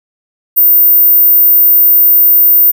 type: tone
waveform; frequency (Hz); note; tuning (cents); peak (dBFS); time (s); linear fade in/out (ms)
sine; 14530; A#9; -46; -3; 0.56-2.72; 20
effects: none